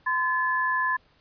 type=tone pair together; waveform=sine; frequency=1023.9 / 1724 Hz; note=C6 / A6; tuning=-38 / -36 cents; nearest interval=major sixth; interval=902 cents; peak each=-25 dBFS; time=0.06-0.97 s; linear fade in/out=10 ms; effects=pink hiss -62 dBFS RMS until 1.2 s + resampled to 11025 Hz